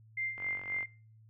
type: tone with tremolo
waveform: sine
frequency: 2095 Hz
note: C7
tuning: 2 cents sharp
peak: -31 dBFS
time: 0.17-0.86 s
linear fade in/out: 5 ms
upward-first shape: sine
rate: 3.8 Hz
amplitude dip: 75%
type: click train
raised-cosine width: 0.5 ms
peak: -33 dBFS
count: 22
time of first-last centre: 0.38-0.829 s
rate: 46.8 Hz
effects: noise-tail reverb RT60 0.4 s tail -21 dB re dry + added 110 Hz sine -56 dBFS peak until 1.29 s